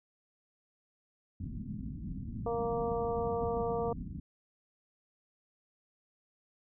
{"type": "low-pass noise", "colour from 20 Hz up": "white", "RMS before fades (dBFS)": -40, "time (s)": [1.4, 4.2], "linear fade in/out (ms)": 5, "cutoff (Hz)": 250, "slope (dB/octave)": 48}
{"type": "harmonic tone", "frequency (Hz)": 233.1, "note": "A#3", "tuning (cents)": 0, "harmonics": [2, 3, 4, 5], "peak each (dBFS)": [-32, -37, -42, -43], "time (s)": [2.46, 3.93], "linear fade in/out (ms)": 5}
{"effects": []}